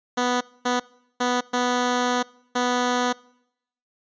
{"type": "tone bursts at uneven times", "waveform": "10% pulse", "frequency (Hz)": 246.9, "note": "B3", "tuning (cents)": 0, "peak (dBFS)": -12, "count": 5, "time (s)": [[0.17, 0.41], [0.65, 0.8], [1.2, 1.41], [1.53, 2.23], [2.55, 3.13]], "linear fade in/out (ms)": 10, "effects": ["noise-tail reverb RT60 0.8 s tail -24 dB re dry", "resampled to 16000 Hz"]}